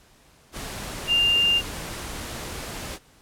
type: tone in noise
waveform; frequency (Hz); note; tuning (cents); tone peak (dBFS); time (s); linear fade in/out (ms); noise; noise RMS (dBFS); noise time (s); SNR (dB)
sine; 2799; F7; +3; -17; 1.07-1.62; 50; pink; -34; 0.52-2.99; +14
effects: pink hiss -56 dBFS RMS until 3.21 s + low-pass 12000 Hz 12 dB/octave